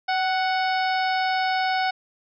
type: harmonic tone with a mistuned harmonic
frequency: 740 Hz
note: F#5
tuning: in tune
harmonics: 1 / 2 / 3 / 4 / 5 / 6 / 7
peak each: -22 / -28 / -31 / -37 / -37 / -37 / -36 dBFS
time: 0.08-1.91 s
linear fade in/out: 10 ms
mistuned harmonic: 1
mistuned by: +32 cents
effects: none